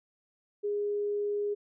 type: tone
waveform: sine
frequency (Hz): 411.6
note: G#4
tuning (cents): -16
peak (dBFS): -28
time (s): 0.63-1.55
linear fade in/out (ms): 20
effects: none